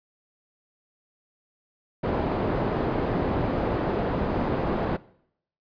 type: low-pass noise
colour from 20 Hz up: white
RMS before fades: -26 dBFS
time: 2.03-4.97 s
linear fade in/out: 10 ms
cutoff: 570 Hz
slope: 12 dB/octave
effects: noise-tail reverb RT60 0.7 s tail -20 dB re dry + resampled to 11025 Hz